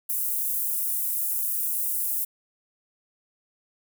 pink high-pass noise, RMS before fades -27 dBFS, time 0.09-2.25 s, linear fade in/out 10 ms, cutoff 11000 Hz, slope 24 dB/octave, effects none

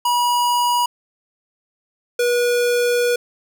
square tone pair in turn, 968 / 484 Hz, B5 / B4, -35 / -35 cents, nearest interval octave, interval 1200 cents, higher first, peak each -16 dBFS, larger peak neither, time 0.05-0.86 / 2.19-3.16 s, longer second, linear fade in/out 5 ms, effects none

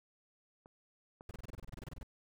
clicks, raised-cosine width 1 ms, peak -42 / -37 dBFS, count 2, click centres 0.659 / 1.209 s
brown noise bursts, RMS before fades -45 dBFS, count 16, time 1.29-2.031 s, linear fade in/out 2 ms, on 21 ms, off 27 ms
effects none

